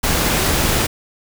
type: noise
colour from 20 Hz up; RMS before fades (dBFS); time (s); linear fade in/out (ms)
pink; -17; 0.03-0.87; 10
effects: none